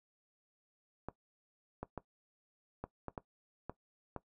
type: clicks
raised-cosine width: 1 ms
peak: -26 dBFS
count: 8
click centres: 1.086 / 1.83 / 1.977 / 2.84 / 3.083 / 3.178 / 3.696 / 4.163 s
effects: noise-tail reverb RT60 0.1 s tail -17 dB re dry